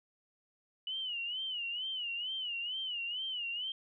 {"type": "tone with vibrato", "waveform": "sine", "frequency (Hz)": 2942, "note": "F#7", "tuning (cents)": -11, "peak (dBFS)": -35, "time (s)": [0.87, 3.72], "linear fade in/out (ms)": 2, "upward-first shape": "sine", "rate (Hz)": 2.2, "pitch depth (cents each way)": 120, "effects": []}